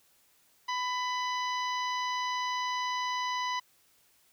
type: harmonic tone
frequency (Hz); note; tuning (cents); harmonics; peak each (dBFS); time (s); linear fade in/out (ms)
997; B5; +16; 1 / 2 / 3 / 4 / 5 / 6; -31 / -37 / -41 / -43 / -45 / -47; 0.68-3.6; 10
effects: white hiss -66 dBFS RMS until 4.32 s